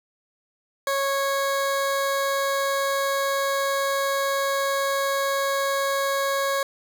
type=tone; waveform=20% pulse; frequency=551 Hz; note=C#5; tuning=11 cents flat; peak=-17 dBFS; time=0.87-6.63 s; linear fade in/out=2 ms; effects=none